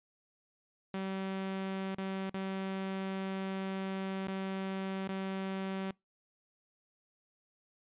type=tone with dropouts; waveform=sawtooth; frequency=191.8 Hz; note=G3; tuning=37 cents flat; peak=-31 dBFS; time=0.94-5.91 s; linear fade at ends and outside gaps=2 ms; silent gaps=1.949-1.982 / 2.297-2.342 / 4.272-4.281 / 5.077-5.09 s; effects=noise-tail reverb RT60 0.2 s tail -25 dB re dry + resampled to 8000 Hz